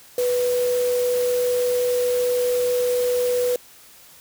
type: tone in noise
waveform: sine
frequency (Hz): 493.3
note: B4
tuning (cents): -2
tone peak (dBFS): -18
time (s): 0.18-3.56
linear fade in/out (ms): 2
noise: white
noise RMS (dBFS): -33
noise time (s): 0.18-3.56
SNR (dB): +12
effects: white hiss -48 dBFS RMS until 4.2 s